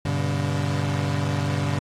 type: chord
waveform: 35% pulse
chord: G major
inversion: none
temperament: equal with one note detuned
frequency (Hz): 98 / 123.47 / 143.64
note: G2 / B2 / D3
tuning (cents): 0 / 0 / -38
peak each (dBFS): -25 / -29 / -23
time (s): 0.05-1.79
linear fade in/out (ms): 5
effects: low-pass 8000 Hz 12 dB/octave + AAC 48 kbps